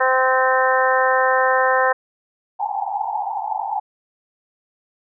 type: harmonic tone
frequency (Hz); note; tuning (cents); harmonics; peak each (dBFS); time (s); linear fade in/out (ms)
259.3; C4; -15; 2 / 3 / 4 / 5 / 6 / 7; -19 / -21 / -20 / -25 / -23 / -22; 0-1.93; 10
type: band-pass noise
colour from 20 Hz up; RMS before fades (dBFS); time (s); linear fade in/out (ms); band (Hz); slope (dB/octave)
pink; -24; 2.59-3.8; 10; 770 to 890; 96
effects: none